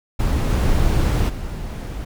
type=noise with level steps; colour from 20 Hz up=brown; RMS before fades=-19 / -17 / -28 dBFS; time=0.19-2.05 s; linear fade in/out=10 ms; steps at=0.49 / 1.28 s; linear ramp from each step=20 ms; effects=none